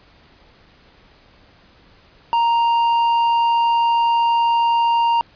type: tone with tanh clipping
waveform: sine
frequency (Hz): 932.3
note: A#5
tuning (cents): 0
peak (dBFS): -15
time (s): 2.33-5.21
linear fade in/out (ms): 0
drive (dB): 7
effects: pink hiss -51 dBFS RMS until 5.35 s + resampled to 11025 Hz